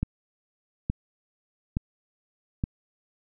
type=click train; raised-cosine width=5 ms; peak=-13 dBFS; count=4; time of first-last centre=0.03-2.639 s; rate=1.15 Hz; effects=none